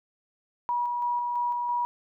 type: tone with tremolo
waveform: sine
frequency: 965 Hz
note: B5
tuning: 40 cents flat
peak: -24 dBFS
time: 0.69-1.85 s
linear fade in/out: 0 ms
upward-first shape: square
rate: 3 Hz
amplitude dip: 25%
effects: none